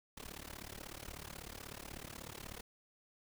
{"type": "noise with amplitude modulation", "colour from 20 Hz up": "pink", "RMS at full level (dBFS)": -45, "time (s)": [0.17, 2.61], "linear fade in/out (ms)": 5, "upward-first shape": "sine", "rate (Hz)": 36.3, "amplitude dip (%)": 95, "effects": []}